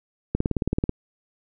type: click train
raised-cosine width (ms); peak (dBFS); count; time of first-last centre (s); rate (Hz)
3; -9; 11; 0.35-0.893; 18.4
effects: none